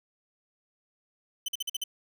sawtooth tone bursts, 3041 Hz, F#7, 47 cents sharp, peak -26 dBFS, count 6, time 1.46-1.839 s, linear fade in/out 5 ms, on 24 ms, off 47 ms, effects none

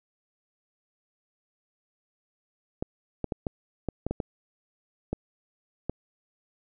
clicks, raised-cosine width 2 ms, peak -15 dBFS, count 10, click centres 2.825 / 3.243 / 3.322 / 3.468 / 3.887 / 4.066 / 4.11 / 4.202 / 5.13 / 5.896 s, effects none

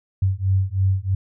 sine beating tone pair, 94.2 / 97.3 Hz, F#2 / G2, +32 / -12 cents, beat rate 3.1 Hz, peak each -20 dBFS, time 0.22-1.15 s, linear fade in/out 5 ms, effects none

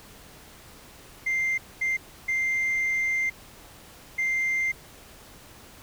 sine tone bursts at uneven times, 2093 Hz, C7, in tune, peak -21 dBFS, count 4, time 1.26-1.58 / 1.81-1.97 / 2.28-3.3 / 4.18-4.72 s, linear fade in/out 10 ms, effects tanh soft clip ceiling -21 dBFS + pink hiss -49 dBFS RMS until 5.82 s

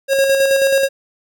square tone with tremolo, 544 Hz, C#5, 33 cents flat, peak -11 dBFS, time 0.08-0.89 s, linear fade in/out 50 ms, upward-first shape square, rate 9.3 Hz, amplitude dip 35%, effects none

